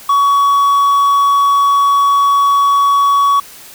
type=tone; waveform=triangle; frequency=1125 Hz; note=C#6; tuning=25 cents sharp; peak=-6 dBFS; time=0.09-3.4 s; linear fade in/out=5 ms; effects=white hiss -36 dBFS RMS until 3.74 s